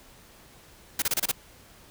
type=noise bursts; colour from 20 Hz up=white; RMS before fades=-25 dBFS; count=6; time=0.99-1.316 s; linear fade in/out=5 ms; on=31 ms; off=28 ms; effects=pink hiss -53 dBFS RMS until 1.9 s